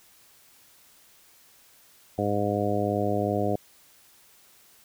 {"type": "harmonic tone", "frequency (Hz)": 102.7, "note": "G#2", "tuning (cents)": -19, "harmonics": [1, 2, 3, 4, 5, 6, 7], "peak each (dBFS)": [-31, -31, -31, -31, -31, -31, -31], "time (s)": [2.18, 3.56], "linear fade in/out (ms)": 5, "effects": ["white hiss -57 dBFS RMS until 4.84 s"]}